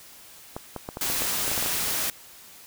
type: clicks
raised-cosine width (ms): 1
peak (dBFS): -18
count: 11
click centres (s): 0.565 / 0.763 / 0.889 / 0.971 / 1.1 / 1.22 / 1.479 / 1.516 / 1.578 / 1.626 / 1.661
type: noise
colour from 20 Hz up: white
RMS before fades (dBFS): -27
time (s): 1.01-2.1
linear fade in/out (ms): 2
effects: white hiss -48 dBFS RMS until 2.66 s